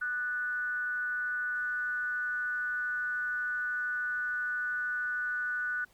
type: tone with frequency modulation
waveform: sine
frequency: 1479 Hz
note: F#6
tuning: 1 cent flat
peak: -30 dBFS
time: 0.01-5.85 s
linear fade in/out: 10 ms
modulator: 271 Hz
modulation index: 0.35
effects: pink hiss -65 dBFS RMS until 5.93 s + Opus 32 kbps